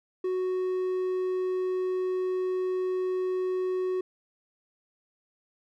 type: tone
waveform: triangle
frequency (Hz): 369.7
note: F#4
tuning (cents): -1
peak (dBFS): -24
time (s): 0.24-4.01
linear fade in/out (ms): 5
effects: none